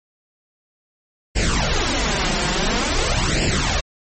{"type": "noise with flanger", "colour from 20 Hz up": "pink", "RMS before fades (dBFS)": -19, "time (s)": [1.35, 3.81], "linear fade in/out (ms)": 20, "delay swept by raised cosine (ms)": [0.4, 5.7], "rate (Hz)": 0.48, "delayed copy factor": 0.75, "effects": ["MP3 32 kbps"]}